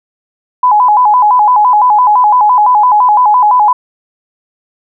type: tone with vibrato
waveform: sine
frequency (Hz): 916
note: A#5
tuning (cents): -31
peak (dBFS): -4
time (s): 0.63-3.73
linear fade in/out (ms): 5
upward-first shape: square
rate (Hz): 5.9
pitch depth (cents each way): 150
effects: none